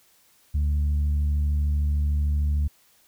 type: harmonic tone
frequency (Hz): 73.42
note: D2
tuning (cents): 0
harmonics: 1 / 2 / 3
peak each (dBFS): -20 / -37 / -41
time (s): 0.54-2.68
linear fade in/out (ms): 10
effects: white hiss -60 dBFS RMS until 3.07 s